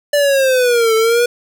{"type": "linear two-way sweep", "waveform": "square", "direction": "down then up", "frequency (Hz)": [587.3, 440, 486.6], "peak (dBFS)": -11, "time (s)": [0.13, 1.26], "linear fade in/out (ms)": 5, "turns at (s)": 0.95, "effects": []}